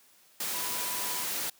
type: tone in noise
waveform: sine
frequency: 987.8 Hz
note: B5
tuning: in tune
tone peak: -41 dBFS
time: 0.54-1.24 s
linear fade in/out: 5 ms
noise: white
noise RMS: -33 dBFS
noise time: 0.4-1.5 s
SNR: -11 dB
effects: white hiss -61 dBFS RMS until 1.59 s + high-pass 150 Hz 12 dB/octave